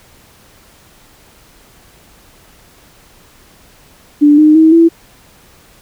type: tone with pitch steps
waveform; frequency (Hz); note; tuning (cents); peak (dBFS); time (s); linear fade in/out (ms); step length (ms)
sine; 293.7 / 306 / 318.8 / 332.2; D4 / D#4 / D#4 / E4; 0 / -29 / +42 / +13; -3; 4.21-4.89; 20; 170
effects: pink hiss -45 dBFS RMS until 5.81 s